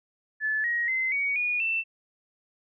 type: tone with pitch steps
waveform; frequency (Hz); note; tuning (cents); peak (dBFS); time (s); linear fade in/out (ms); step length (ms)
sine; 1733 / 1889.8 / 2061 / 2247 / 2451 / 2673; A6 / A#6 / C7 / C#7 / D#7 / E7; -27 / +23 / -27 / +23 / -27 / +23; -24; 0.4-1.84; 50; 240
effects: none